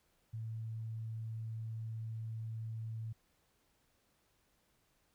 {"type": "tone", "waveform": "sine", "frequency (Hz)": 111.9, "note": "A2", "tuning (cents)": 30, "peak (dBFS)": -39, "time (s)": [0.33, 3.13], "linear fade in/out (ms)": 10, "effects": ["pink hiss -75 dBFS RMS until 5.14 s"]}